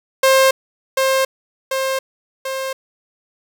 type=tone with echo; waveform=sawtooth; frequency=531 Hz; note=C5; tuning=25 cents sharp; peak=-6 dBFS; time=0.23-0.51 s; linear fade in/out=5 ms; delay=740 ms; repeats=3; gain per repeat=-4 dB; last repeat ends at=2.73 s; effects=none